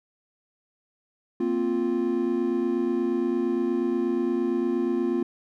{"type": "chord", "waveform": "triangle", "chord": "Bb suspended second", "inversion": "none", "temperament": "equal", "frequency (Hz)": [233.1, 261.6, 349.2], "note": ["Bb3", "C4", "F4"], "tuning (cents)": [0, 0, 0], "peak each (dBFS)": [-27, -26, -23], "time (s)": [1.4, 5.23], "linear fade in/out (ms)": 5, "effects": []}